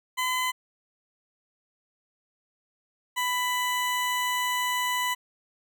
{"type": "tone pair in turn", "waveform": "20% pulse", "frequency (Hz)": [1015, 994.1], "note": ["B5", "B5"], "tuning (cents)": [47, 11], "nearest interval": "unison", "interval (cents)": 36, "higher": "first", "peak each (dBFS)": -20, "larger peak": "neither", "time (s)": [[0.17, 0.52], [3.16, 5.15]], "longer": "second", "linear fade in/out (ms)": 20, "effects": []}